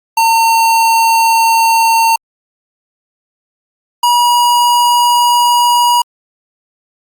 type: tone pair in turn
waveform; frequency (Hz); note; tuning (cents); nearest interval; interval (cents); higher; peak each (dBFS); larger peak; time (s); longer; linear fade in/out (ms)
square; 909 / 963.1; A#5 / B5; -44 / -44; minor second; 100; second; -8; neither; 0.17-2.16 / 4.03-6.02; neither; 5
effects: Opus 48 kbps